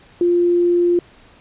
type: tone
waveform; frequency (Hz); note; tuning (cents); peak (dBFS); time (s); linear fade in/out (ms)
sine; 349.2; F4; 0; -12; 0.21-0.99; 2
effects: pink hiss -48 dBFS RMS until 1.4 s + resampled to 8000 Hz